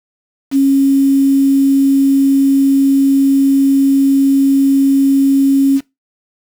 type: tone with quantisation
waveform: sine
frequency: 273.8 Hz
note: C#4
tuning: 21 cents flat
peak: -7 dBFS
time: 0.51-5.81 s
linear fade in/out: 50 ms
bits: 5
effects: noise-tail reverb RT60 0.2 s tail -20 dB re dry